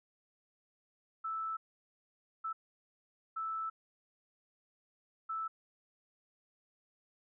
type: tone bursts at uneven times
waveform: sine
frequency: 1316 Hz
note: E6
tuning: 3 cents flat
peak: -35 dBFS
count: 4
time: 1.24-1.57 / 2.44-2.53 / 3.36-3.7 / 5.29-5.48 s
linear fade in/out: 10 ms
effects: none